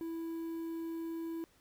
triangle tone with quantisation, 329.6 Hz, E4, in tune, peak -35 dBFS, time 0.01-1.44 s, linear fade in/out 0 ms, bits 10, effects pink hiss -68 dBFS RMS until 1.6 s

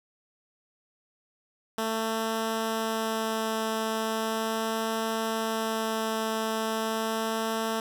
10% pulse tone with vibrato, 222.4 Hz, A3, 19 cents sharp, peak -19 dBFS, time 1.78-7.8 s, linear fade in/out 2 ms, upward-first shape sine, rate 0.38 Hz, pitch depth 8 cents each way, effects none

